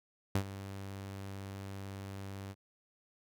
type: tone with ADSR envelope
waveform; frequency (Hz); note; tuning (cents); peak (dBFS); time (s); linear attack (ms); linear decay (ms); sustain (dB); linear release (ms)
sawtooth; 97.9; G2; -2; -23; 0.35-2.55; 4; 77; -15; 42
effects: none